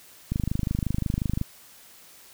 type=click train; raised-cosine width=5 ms; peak=-13 dBFS; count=29; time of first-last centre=0.32-1.414 s; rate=25.6 Hz; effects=white hiss -51 dBFS RMS until 2.33 s